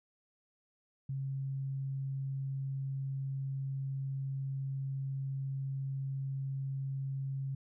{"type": "tone", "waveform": "sine", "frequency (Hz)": 135.7, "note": "C#3", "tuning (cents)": -36, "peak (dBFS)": -34, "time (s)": [1.09, 7.55], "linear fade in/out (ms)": 5, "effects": []}